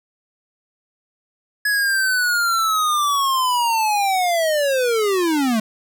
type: linear sweep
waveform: square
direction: down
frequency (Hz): 1691 to 211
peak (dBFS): -17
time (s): 1.65-5.6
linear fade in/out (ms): 5
effects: none